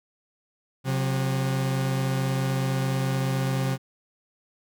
40% pulse tone pair together, 132.8 / 182.21 Hz, C3 / F#3, +26 / -26 cents, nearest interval perfect fourth, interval 548 cents, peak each -23 / -31 dBFS, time 0.84-3.78 s, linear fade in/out 50 ms, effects none

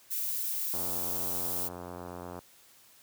violet noise, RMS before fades -33 dBFS, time 0.1-1.69 s, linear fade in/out 20 ms
click train, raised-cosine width 1 ms, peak -27 dBFS, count 147, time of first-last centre 0.74-2.39 s, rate 88.5 Hz
effects white hiss -59 dBFS RMS until 3.02 s + high-pass 60 Hz 12 dB/octave

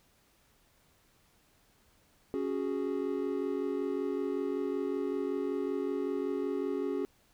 triangle chord, C# suspended fourth, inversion none, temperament equal, 277.2 / 370 / 415.3 Hz, C#4 / F#4 / G#4, 0 / 0 / 0 cents, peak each -33 dBFS, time 2.34-7.05 s, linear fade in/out 0 ms, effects pink hiss -67 dBFS RMS until 7.33 s

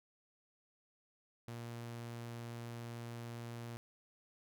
sawtooth tone, 117.7 Hz, A#2, 17 cents sharp, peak -40 dBFS, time 1.48-3.77 s, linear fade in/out 0 ms, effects none

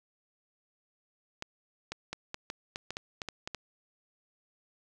clicks, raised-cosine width 0.2 ms, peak -19 dBFS, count 12, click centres 1.424 / 1.92 / 2.13 / 2.344 / 2.501 / 2.759 / 2.906 / 2.969 / 3.218 / 3.287 / 3.475 / 3.547 s, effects 9-bit

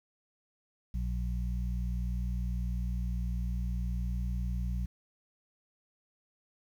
harmonic tone, 59.9 Hz, A#1, 48 cents sharp, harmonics 1 / 2 / 3, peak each -31 / -39 / -40 dBFS, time 0.94-4.86 s, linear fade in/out 5 ms, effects 10-bit

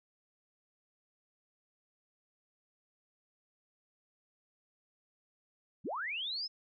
sine linear sweep, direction up, 109.9 to 5274 Hz, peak -35 dBFS, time 5.84-6.48 s, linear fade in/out 20 ms, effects none

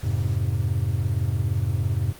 triangle chord, F minor, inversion none, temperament just, 87.31 / 104.77 / 130.96 Hz, F2 / Ab2 / C3, 0 / +16 / +2 cents, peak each -24 / -22 / -25 dBFS, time 0.03-2.13 s, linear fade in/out 10 ms, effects pink hiss -45 dBFS RMS until 2.19 s + Opus 48 kbps

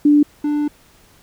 sine / triangle tone pair in turn, 293.7 / 295.4 Hz, D4 / D4, 0 / +10 cents, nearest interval unison, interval 10 cents, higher second, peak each -8 / -14 dBFS, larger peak first, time 0.05-0.23 / 0.44-0.68 s, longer second, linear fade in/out 5 ms, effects pink hiss -51 dBFS RMS until 1.22 s

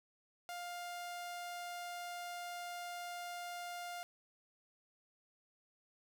sawtooth tone, 703 Hz, F5, 11 cents sharp, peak -39 dBFS, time 0.49-4.03 s, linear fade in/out 0 ms, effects none

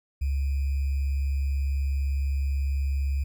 sine tone with sample-and-hold, 69 Hz, C#2, 7 cents flat, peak -23 dBFS, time 0.21-3.24 s, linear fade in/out 10 ms, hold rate 2450 Hz, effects none

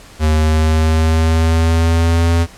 square tone with pitch glide, 77.6 to 84.14 Hz, D#2 to E2, -4 to +36 cents, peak -11 dBFS, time 0.19-2.47 s, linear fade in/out 50 ms, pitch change +140 cents, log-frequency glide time 0.29-2.33 s, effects pink hiss -40 dBFS RMS until 2.57 s + low-pass 10000 Hz 12 dB/octave

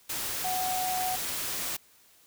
sine tone in noise, 740 Hz, F#5, in tune, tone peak -29 dBFS, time 0.44-1.16 s, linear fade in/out 10 ms, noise white, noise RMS -33 dBFS, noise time 0.09-1.77 s, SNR +1 dB, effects white hiss -60 dBFS RMS until 2.26 s

